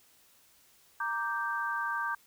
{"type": "chord", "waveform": "sine", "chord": "G minor", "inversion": "first", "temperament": "equal", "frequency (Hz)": [932.3, 1174.7, 1568], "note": ["Bb5", "D6", "G6"], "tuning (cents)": [0, 0, 0], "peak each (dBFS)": [-36, -35, -33], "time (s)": [1, 2.15], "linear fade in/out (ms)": 5, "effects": ["white hiss -63 dBFS RMS until 2.26 s"]}